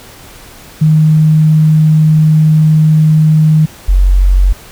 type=tone pair in turn; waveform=sine; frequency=155.56 / 46.25 Hz; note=D#3 / F#1; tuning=0 / 0 cents; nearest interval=octave + major sixth; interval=2100 cents; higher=first; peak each=-4 dBFS; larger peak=neither; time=0.81-3.66 / 3.88-4.53 s; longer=first; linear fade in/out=10 ms; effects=pink hiss -35 dBFS RMS until 4.71 s